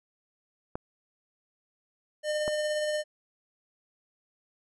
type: clicks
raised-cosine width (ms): 1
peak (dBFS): -19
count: 2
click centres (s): 0.755 / 2.479
type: tone with tremolo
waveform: square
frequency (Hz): 605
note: D#5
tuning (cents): -49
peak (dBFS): -27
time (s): 2.23-3.04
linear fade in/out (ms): 50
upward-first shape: sine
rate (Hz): 17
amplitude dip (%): 25
effects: resampled to 24000 Hz